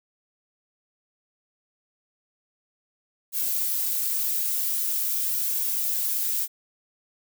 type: noise with flanger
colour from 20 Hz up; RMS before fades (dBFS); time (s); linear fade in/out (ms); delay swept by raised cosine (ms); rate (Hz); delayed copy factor
violet; -26; 3.32-6.48; 50; 1.8 to 4.7; 0.44; +0.65
effects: none